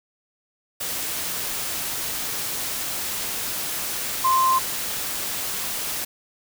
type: tone in noise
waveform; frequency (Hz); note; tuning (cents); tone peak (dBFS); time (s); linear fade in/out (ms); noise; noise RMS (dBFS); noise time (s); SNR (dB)
sine; 1046.5; C6; 0; -16; 4.24-4.59; 10; white; -28; 0.8-6.05; +9
effects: none